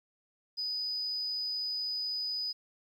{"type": "tone", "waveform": "sine", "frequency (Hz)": 4978, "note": "D#8", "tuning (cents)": 0, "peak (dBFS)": -31, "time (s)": [0.57, 2.53], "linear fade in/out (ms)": 20, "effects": ["tanh soft clip ceiling -27 dBFS", "11-bit"]}